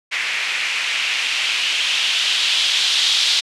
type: noise with low-pass filter sweep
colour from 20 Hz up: violet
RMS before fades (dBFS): -19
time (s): 0.11-3.41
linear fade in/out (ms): 20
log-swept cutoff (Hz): 2200 to 3700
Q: 2.7
effects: low-pass 8000 Hz 12 dB/octave